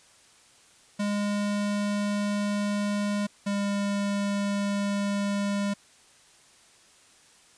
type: tone pair in turn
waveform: square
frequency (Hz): 205 / 201.6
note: G#3 / G3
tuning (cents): -22 / +49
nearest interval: unison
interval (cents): 29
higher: first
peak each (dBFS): -26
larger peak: neither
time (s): 0.99-3.27 / 3.46-5.74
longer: neither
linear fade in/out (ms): 10
effects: white hiss -57 dBFS RMS until 7.57 s + resampled to 22050 Hz